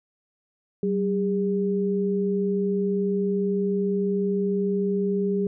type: tone pair together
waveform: sine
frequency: 191.1 / 404.9 Hz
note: G3 / G#4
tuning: -44 / -44 cents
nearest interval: octave + minor second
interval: 1300 cents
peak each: -24 dBFS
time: 0.83-5.47 s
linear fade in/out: 2 ms
effects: none